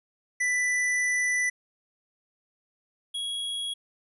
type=tone pair in turn; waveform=square; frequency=1985 / 3319 Hz; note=B6 / G#7; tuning=+8 / -2 cents; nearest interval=major sixth; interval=890 cents; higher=second; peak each=-24 / -30 dBFS; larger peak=first; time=0.4-1.5 / 3.14-3.74 s; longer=first; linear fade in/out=10 ms; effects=resampled to 24000 Hz